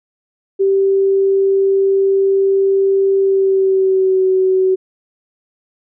sine tone with pitch glide, 389.8 to 376.1 Hz, G4 to F#4, -10 to +28 cents, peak -10 dBFS, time 0.59-4.76 s, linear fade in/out 20 ms, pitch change -62 cents, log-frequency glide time 3.19-4.24 s, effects none

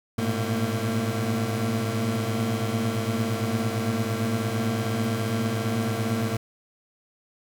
25% pulse tone cluster, 105.9 / 114.8 / 123.4 / 226.9 Hz, G#2 / A#2 / B2 / A#3, +34 / -26 / -1 / -47 cents, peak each -25 / -26 / -31 / -25 dBFS, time 0.18-6.37 s, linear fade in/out 5 ms, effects none

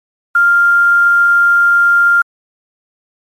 sine tone with quantisation, 1396.9 Hz, F6, in tune, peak -6 dBFS, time 0.35-2.22 s, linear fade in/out 5 ms, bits 6, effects MP3 64 kbps

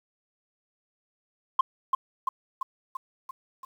sine tone with echo, 1058 Hz, C6, 19 cents sharp, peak -14 dBFS, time 1.59-1.61 s, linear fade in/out 5 ms, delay 340 ms, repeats 6, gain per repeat -4 dB, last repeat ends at 3.65 s, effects tanh soft clip ceiling -15 dBFS + 9-bit

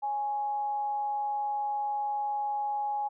sine tone with amplitude modulation, 830.6 Hz, G#5, in tune, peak -27 dBFS, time 0.02-3.09 s, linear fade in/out 20 ms, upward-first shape sine, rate 273 Hz, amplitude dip 25%, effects none

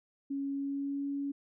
sine tone with pitch glide, 277.2 to 280.9 Hz, C#4 to C#4, 0 to +23 cents, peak -32 dBFS, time 0.3-1.32 s, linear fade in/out 10 ms, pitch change +23 cents, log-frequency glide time 0.5-1.07 s, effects none

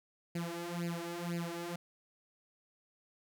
sawtooth tone with flanger, 171.3 Hz, F3, 33 cents flat, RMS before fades -39 dBFS, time 0.35-1.76 s, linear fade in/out 5 ms, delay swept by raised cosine 0.42 to 3.52 ms, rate 2 Hz, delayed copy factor +0.95, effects none

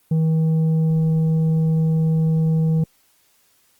sine tone with tanh clipping, 160 Hz, D#3, 49 cents sharp, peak -16 dBFS, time 0.11-2.84 s, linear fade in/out 5 ms, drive 5 dB, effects white hiss -60 dBFS RMS until 3.79 s + Opus 32 kbps

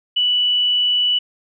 sine tone, 2960 Hz, F#7, in tune, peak -14 dBFS, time 0.16-1.19 s, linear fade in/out 10 ms, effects none

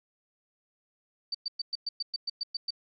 sine tone bursts, 4610 Hz, D8, 33 cents flat, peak -29 dBFS, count 11, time 1.32-2.706 s, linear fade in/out 5 ms, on 26 ms, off 110 ms, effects none

